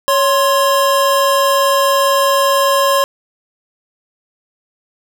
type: tone pair together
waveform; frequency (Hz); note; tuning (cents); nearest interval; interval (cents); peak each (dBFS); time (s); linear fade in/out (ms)
square; 557.8 / 1053; C#5 / C6; +11 / +11; major seventh; 1100; -14; 0.08-3.04; 0
effects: none